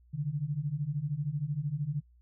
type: beating tone pair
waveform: sine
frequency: 138.5 / 151.5 Hz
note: C#3 / D#3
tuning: -1 / -46 cents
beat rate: 13 Hz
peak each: -34 / -32 dBFS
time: 0.13-2.01 s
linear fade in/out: 20 ms
effects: noise-tail reverb RT60 0.1 s tail -23 dB re dry + added 60 Hz sine -58 dBFS peak until 2.21 s